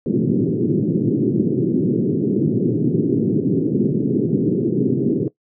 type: band-pass noise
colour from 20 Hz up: white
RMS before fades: -18 dBFS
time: 0.06-5.28 s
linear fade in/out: 2 ms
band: 120 to 390 Hz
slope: 48 dB/octave
effects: noise-tail reverb RT60 0.1 s tail -18 dB re dry